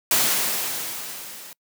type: noise with level ramp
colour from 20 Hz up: white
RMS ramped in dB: -18 to -41 dBFS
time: 0.11-1.53 s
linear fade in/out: 2 ms
effects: noise-tail reverb RT60 0.1 s tail -26 dB re dry + high-pass 150 Hz 12 dB/octave